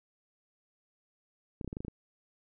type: clicks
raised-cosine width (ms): 3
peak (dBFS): -25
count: 8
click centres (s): 1.612 / 1.646 / 1.677 / 1.729 / 1.769 / 1.805 / 1.849 / 1.882
effects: none